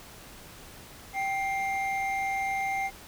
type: tone pair together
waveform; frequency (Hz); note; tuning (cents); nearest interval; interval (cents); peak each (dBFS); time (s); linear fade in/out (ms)
triangle; 780 / 2110; G5 / C7; -9 / +14; octave + perfect fourth; 1723; -27 / -30; 1.13-2.91; 50
effects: pink hiss -48 dBFS RMS until 3.07 s